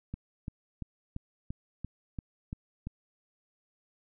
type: click train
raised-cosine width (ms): 5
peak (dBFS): -24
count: 9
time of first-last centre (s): 0.14-2.87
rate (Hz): 2.93
effects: none